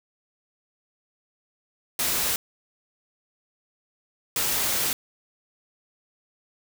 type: noise bursts at uneven times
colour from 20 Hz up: white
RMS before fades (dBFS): -25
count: 2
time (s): 1.99-2.36 / 4.36-4.93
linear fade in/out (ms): 2
effects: none